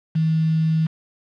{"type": "tone with quantisation", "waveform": "sine", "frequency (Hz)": 159.8, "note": "D#3", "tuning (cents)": 47, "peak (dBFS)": -16, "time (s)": [0.15, 0.87], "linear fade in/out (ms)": 10, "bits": 6, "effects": ["low-pass 3000 Hz 12 dB/octave"]}